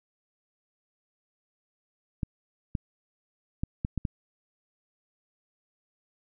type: clicks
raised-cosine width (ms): 5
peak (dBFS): -16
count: 6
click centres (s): 2.232 / 2.752 / 3.635 / 3.849 / 3.977 / 4.052
effects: none